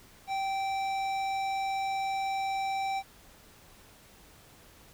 triangle tone with hard clipping, 778 Hz, G5, 13 cents flat, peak -31 dBFS, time 0.27-3.03 s, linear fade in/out 50 ms, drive 17 dB, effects pink hiss -56 dBFS RMS until 4.93 s

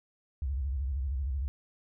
sine tone with vibrato, 67.4 Hz, C#2, 48 cents flat, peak -29 dBFS, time 0.42-1.48 s, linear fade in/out 0 ms, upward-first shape square, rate 13 Hz, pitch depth 140 cents each way, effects none

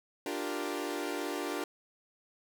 sawtooth chord, G minor seventh, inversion second, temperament equal, 293.7 / 349.2 / 392 / 466.2 Hz, D4 / F4 / G4 / Bb4, 0 / 0 / 0 / 0 cents, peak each -34 / -35 / -36 / -37 dBFS, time 0.26-1.64 s, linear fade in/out 2 ms, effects none

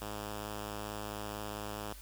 5% pulse tone with vibrato, 104.5 Hz, G#2, 11 cents sharp, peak -28 dBFS, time 0.01-1.93 s, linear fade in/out 5 ms, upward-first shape triangle, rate 18 Hz, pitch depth 34 cents each way, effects added 50 Hz sine -49 dBFS peak until 2.01 s + white hiss -54 dBFS RMS until 2.01 s

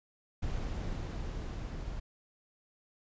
brown noise with level ramp, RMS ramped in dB -35 to -40 dBFS, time 0.42-2 s, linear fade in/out 10 ms, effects resampled to 16000 Hz

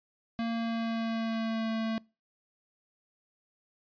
square tone with pitch glide, 230 to 223.3 Hz, A#3 to A3, -23 to +26 cents, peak -30 dBFS, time 0.39-1.98 s, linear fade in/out 0 ms, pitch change -51 cents, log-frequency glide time 0.51-1.7 s
white noise with exponential decay, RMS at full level -47 dBFS, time 1.32-1.6 s, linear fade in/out 5 ms, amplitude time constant 60 ms
effects noise-tail reverb RT60 0.3 s tail -25 dB re dry + resampled to 11025 Hz

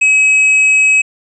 sine tone with hard clipping, 2550 Hz, D#7, 42 cents sharp, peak -8 dBFS, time 0.01-1.02 s, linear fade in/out 10 ms, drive 5 dB, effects resampled to 24000 Hz

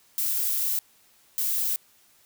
violet noise bursts at uneven times, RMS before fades -26 dBFS, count 2, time 0.18-0.79 / 1.38-1.76 s, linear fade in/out 0 ms, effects white hiss -60 dBFS RMS until 2.25 s

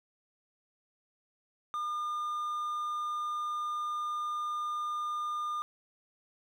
triangle tone, 1209 Hz, D6, 50 cents sharp, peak -30 dBFS, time 1.74-5.62 s, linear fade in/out 0 ms, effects none

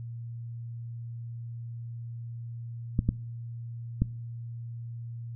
clicks, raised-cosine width 5 ms, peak -11 dBFS, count 3, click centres 2.991 / 3.09 / 4.02 s, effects noise-tail reverb RT60 0.6 s tail -22 dB re dry + added 117 Hz sine -36 dBFS peak until 5.35 s

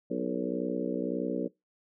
harmonic tone with a mistuned harmonic, 61.74 Hz, B1, in tune, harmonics 3 / 4 / 5 / 6 / 7 / 8 / 9, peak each -37 / -35 / -35 / -39 / -37 / -38 / -39 dBFS, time 0.1-1.48 s, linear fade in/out 10 ms, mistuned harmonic 8, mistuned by -42 cents, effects noise-tail reverb RT60 0.2 s tail -23 dB re dry

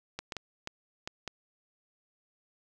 clicks, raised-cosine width 0.2 ms, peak -19 dBFS, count 6, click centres 0.19 / 0.322 / 0.367 / 0.674 / 1.075 / 1.277 s, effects none

